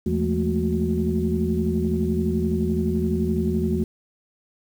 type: tone cluster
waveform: sine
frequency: 81.5 / 169.4 / 213 / 224.7 / 366.8 Hz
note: E2 / E3 / G#3 / A3 / F#4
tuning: -19 / +48 / +44 / +37 / -15 cents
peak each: -26 dBFS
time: 0.06-3.84 s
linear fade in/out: 5 ms
effects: tanh soft clip ceiling -9 dBFS + 8-bit